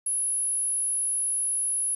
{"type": "tone", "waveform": "sine", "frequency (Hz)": 10548, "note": "E9", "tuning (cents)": 0, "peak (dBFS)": -24, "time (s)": [0.06, 1.95], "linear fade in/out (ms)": 5, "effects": ["9-bit"]}